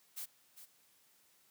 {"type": "noise with echo", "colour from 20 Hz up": "blue", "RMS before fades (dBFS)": -43, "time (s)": [0.16, 0.26], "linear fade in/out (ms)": 20, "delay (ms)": 400, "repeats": 1, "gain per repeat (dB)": -11, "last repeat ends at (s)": 0.66, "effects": ["white hiss -69 dBFS RMS until 1.5 s", "high-pass 100 Hz 12 dB/octave"]}